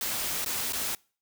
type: noise with dropouts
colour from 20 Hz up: white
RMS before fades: -31 dBFS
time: 0.01-0.95 s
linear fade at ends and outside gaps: 2 ms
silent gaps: 0.447-0.46 / 0.724-0.732 s
effects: noise-tail reverb RT60 0.4 s tail -25 dB re dry